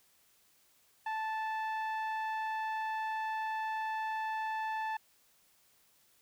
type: tone with low-pass filter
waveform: sawtooth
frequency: 877 Hz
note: A5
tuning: 6 cents flat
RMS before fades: -36 dBFS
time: 1.06-4.97 s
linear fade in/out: 5 ms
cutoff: 1900 Hz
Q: 0.91
effects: white hiss -68 dBFS RMS until 6.21 s